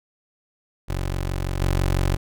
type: tone with level steps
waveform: 20% pulse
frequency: 46 Hz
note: F#1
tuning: 9 cents flat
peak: -19 / -14 dBFS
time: 0.88-2.17 s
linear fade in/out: 20 ms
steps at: 1.6 s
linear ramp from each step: 5 ms
effects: none